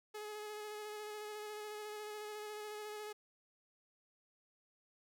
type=tone with vibrato; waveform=sawtooth; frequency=422.5 Hz; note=G#4; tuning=30 cents sharp; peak=-40 dBFS; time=0.14-3.13 s; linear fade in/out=10 ms; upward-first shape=square; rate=14 Hz; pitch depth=14 cents each way; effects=none